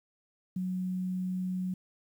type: tone with ADSR envelope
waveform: sine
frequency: 184.1 Hz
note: F#3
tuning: 8 cents flat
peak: -28 dBFS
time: 0.56-1.74 s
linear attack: 6 ms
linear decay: 6 ms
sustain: -2 dB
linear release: 4 ms
effects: 10-bit